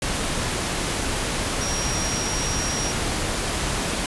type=tone in noise; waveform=sine; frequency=5650 Hz; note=F8; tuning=19 cents sharp; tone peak=-28 dBFS; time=1.61-2.92 s; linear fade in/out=2 ms; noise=pink; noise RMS=-25 dBFS; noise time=0.02-4.06 s; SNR=-6 dB; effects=resampled to 24000 Hz